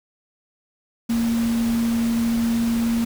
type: tone in noise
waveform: sine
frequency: 231.4 Hz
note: A#3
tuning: 13 cents flat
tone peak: -18 dBFS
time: 1.09-3.05 s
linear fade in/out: 10 ms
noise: pink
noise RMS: -33 dBFS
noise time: 1.09-3.05 s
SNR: +12 dB
effects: none